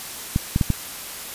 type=clicks; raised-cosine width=5 ms; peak=-6 dBFS; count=4; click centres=0.361 / 0.561 / 0.612 / 0.703 s; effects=white hiss -34 dBFS RMS until 1.34 s + resampled to 32000 Hz